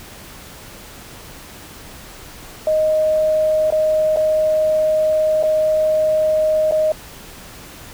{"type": "tone with dropouts", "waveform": "sine", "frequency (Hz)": 622.3, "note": "D#5", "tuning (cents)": 0, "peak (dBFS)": -13, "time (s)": [2.67, 6.92], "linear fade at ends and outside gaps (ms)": 2, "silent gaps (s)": [[3.704, 3.723], [4.162, 4.17], [5.428, 5.435], [6.712, 6.721]], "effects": ["pink hiss -38 dBFS RMS until 7.93 s"]}